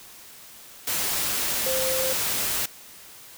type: tone in noise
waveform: sine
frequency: 522 Hz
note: C5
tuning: 4 cents flat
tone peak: -26 dBFS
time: 1.66-2.13 s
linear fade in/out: 5 ms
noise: white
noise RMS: -26 dBFS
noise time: 0.87-2.66 s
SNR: -3 dB
effects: white hiss -46 dBFS RMS until 3.37 s